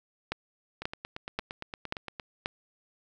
two click trains, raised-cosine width 0.3 ms, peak -21 / -14 dBFS, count 13 / 5, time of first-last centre 0.82-2.198 / 0.32-2.459 s, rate 8.71 / 1.87 Hz, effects none

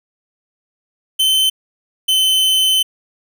45% pulse tone pair in turn, 3073 / 3056 Hz, G7 / G7, -35 / -45 cents, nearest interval unison, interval 10 cents, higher first, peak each -11 dBFS, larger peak neither, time 1.19-1.5 / 2.08-2.83 s, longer second, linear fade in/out 10 ms, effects none

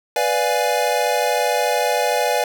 square chord, B diminished seventh, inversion none, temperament equal, 493.9 / 587.3 / 698.5 / 830.6 Hz, B4 / D5 / F5 / Ab5, 0 / 0 / 0 / 0 cents, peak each -23 / -23 / -24 / -23 dBFS, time 0.16-2.44 s, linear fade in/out 2 ms, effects none

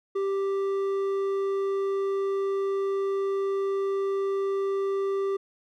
sine tone with hard clipping, 392 Hz, G4, in tune, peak -26 dBFS, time 0.15-5.37 s, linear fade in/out 10 ms, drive 6 dB, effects none

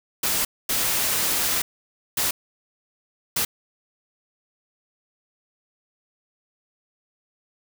white noise bursts at uneven times, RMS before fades -23 dBFS, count 4, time 0.23-0.45 / 0.69-1.62 / 2.17-2.31 / 3.36-3.45 s, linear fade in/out 5 ms, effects none

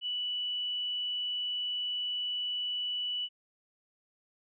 sine tone, 2960 Hz, F#7, in tune, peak -31 dBFS, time 0.01-3.29 s, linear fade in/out 50 ms, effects none

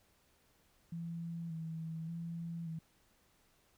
sine tone with vibrato, 164.81 Hz, E3, in tune, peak -39 dBFS, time 0.92-2.79 s, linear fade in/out 5 ms, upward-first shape square, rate 0.86 Hz, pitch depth 32 cents each way, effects pink hiss -71 dBFS RMS until 3.77 s

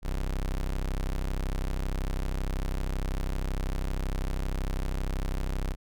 35% pulse tone, 32.7 Hz, C1, in tune, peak -26 dBFS, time 0.02-5.76 s, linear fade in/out 50 ms, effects none

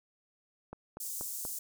click train, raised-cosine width 1 ms, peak -28 dBFS, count 4, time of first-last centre 0.73-1.451 s, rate 4.16 Hz
pink high-pass noise, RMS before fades -39 dBFS, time 1-1.59 s, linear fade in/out 5 ms, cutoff 7000 Hz, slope 24 dB/octave
effects none

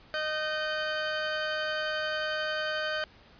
sawtooth tone pair together, 617 / 1536.9 Hz, D#5 / G6, -15 / -35 cents, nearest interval octave + major third, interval 1580 cents, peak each -28 dBFS, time 0.14-3.04 s, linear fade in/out 0 ms, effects pink hiss -56 dBFS RMS until 3.39 s + resampled to 11025 Hz

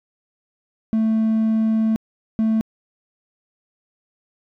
triangle tone bursts at uneven times, 221 Hz, A3, 8 cents sharp, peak -13 dBFS, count 2, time 0.93-1.96 / 2.39-2.61 s, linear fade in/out 0 ms, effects tanh soft clip ceiling -9 dBFS

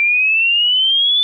sine exponential sweep, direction up, 2349 to 3520 Hz, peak -11 dBFS, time 0-1.23 s, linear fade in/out 0 ms, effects none

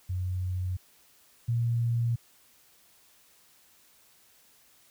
sine tone pair in turn, 91.4 / 117.62 Hz, F#2 / A#2, -21 / +16 cents, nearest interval major third, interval 437 cents, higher second, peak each -28 / -24 dBFS, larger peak second, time 0.09-0.77 / 1.48-2.16 s, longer neither, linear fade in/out 10 ms, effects white hiss -61 dBFS RMS until 4.9 s

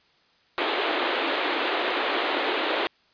pink band-pass noise, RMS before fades -26 dBFS, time 0.58-2.87 s, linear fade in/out 0 ms, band 300 to 3900 Hz, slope 48 dB/octave, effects white hiss -62 dBFS RMS until 3.13 s + resampled to 11025 Hz

